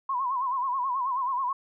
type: tone with vibrato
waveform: sine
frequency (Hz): 1032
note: C6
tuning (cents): -24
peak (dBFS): -25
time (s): 0.09-1.53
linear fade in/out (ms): 5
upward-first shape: sine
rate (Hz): 9.3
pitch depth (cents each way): 110
effects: none